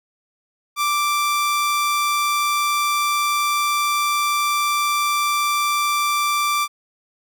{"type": "tone", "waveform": "sawtooth", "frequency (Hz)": 1174.7, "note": "D6", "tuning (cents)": 0, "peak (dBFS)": -14, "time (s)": [0.76, 6.68], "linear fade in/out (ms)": 50, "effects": []}